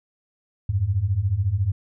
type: beating tone pair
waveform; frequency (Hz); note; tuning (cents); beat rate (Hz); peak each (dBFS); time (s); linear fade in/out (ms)
sine; 88.8 / 102.8; F2 / G#2; +29 / -17; 14; -24 / -21; 0.69-1.72; 5
effects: none